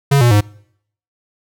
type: tone with pitch steps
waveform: square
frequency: 140 / 120.48 / 103.68 Hz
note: C#3 / B2 / G#2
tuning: +18 / -42 / -2 cents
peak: -9 dBFS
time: 0.11-0.41 s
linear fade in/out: 10 ms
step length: 100 ms
effects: noise-tail reverb RT60 0.7 s tail -25 dB re dry